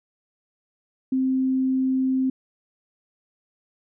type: tone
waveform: sine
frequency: 261.6 Hz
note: C4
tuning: in tune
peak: -19 dBFS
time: 1.12-2.3 s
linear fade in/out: 5 ms
effects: none